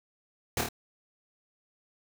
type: noise with echo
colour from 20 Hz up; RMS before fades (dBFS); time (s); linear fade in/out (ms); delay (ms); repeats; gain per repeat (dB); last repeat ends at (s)
pink; -29; 0.57-0.61; 2; 26; 3; -3; 0.688
effects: none